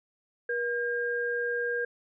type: tone pair together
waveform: sine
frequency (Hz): 479 / 1611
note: A#4 / G6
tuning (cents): +47 / +47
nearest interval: octave + major sixth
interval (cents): 2100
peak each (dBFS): -30 / -30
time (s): 0.49-1.85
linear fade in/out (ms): 5
effects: none